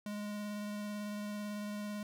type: tone with vibrato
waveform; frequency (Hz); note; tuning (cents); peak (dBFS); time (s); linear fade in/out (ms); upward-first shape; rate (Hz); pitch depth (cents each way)
square; 207.7; G#3; 0; -39; 0.06-2.03; 2; sine; 18; 12
effects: none